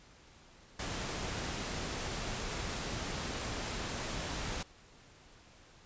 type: noise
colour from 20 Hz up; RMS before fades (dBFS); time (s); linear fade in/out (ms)
pink; -38; 0.79-4.63; 5
effects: pink hiss -59 dBFS RMS until 5.85 s + resampled to 16000 Hz